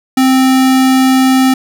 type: tone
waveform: square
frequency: 261.6 Hz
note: C4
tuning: in tune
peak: -7 dBFS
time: 0.17-1.54 s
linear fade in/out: 5 ms
effects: none